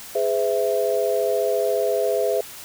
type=chord; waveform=sine; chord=Ab augmented; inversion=none; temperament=equal with one note detuned; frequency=415.3 / 509.8 / 659.3 Hz; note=Ab4 / C5 / E5; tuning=0 / -45 / 0 cents; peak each=-23 dBFS; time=0.15-2.41 s; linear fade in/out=5 ms; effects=white hiss -39 dBFS RMS until 2.64 s